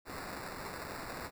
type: noise with sample-and-hold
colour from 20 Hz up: white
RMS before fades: -43 dBFS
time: 0.05-1.31 s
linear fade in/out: 50 ms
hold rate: 3150 Hz
effects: none